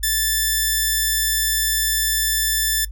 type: tone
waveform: 5% pulse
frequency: 1760 Hz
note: A6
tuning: in tune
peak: -7 dBFS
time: 0.03-2.85 s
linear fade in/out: 5 ms
effects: noise-tail reverb RT60 0.1 s tail -19 dB re dry + added 50 Hz sine -29 dBFS peak until 2.91 s